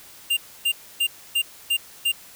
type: tone bursts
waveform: square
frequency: 2794 Hz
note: F7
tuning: in tune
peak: -19 dBFS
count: 6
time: 0.3-2.12 s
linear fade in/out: 10 ms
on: 70 ms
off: 280 ms
effects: white hiss -46 dBFS RMS until 2.35 s